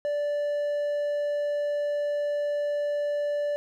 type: tone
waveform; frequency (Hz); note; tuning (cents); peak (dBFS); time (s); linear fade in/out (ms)
triangle; 584; D5; -10; -23; 0.05-3.56; 0
effects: none